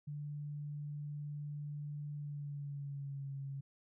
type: tone with pitch glide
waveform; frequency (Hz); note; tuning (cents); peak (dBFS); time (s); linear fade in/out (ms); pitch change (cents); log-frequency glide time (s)
sine; 146.83 to 137.79; D3 to C#3; 0 to -10; -40; 0.07-3.61; 10; -110; 2.14-3.32
effects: none